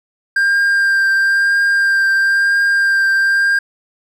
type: tone with vibrato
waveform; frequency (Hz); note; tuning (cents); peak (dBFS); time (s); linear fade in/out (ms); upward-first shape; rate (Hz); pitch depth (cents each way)
triangle; 1593; G6; +27; -9; 0.36-3.59; 5; triangle; 1; 17
effects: none